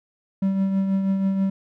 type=tone with tremolo; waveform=triangle; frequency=193.5 Hz; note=G3; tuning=22 cents flat; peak=-15 dBFS; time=0.42-1.5 s; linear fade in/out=5 ms; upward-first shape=triangle; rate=6.2 Hz; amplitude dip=45%; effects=none